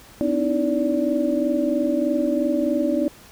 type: tone cluster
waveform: sine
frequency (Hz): 255.6 / 297.6 / 320.7 / 579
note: C4 / D4 / E4 / D5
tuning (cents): -40 / +23 / -48 / -25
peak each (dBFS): -24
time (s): 0.21-3.08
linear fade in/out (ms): 0
effects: pink hiss -47 dBFS RMS until 3.31 s